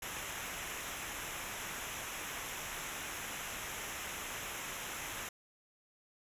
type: noise with comb filter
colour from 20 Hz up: pink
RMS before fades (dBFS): -42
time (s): 0.02-5.29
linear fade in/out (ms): 5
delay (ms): 0.22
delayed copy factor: -0.7
effects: resampled to 32000 Hz